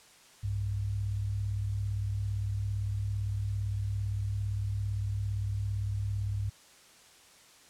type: tone pair together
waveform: sine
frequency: 63.7 / 101.36 Hz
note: C2 / G#2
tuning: -46 / -42 cents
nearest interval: minor sixth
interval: 804 cents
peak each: -37 / -30 dBFS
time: 0.43-6.5 s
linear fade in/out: 10 ms
effects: white hiss -57 dBFS RMS until 7.69 s + low-pass 9000 Hz 12 dB/octave